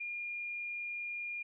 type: tone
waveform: sine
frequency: 2415 Hz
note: D7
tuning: 48 cents sharp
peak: -37 dBFS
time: 0-1.43 s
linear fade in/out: 10 ms
effects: none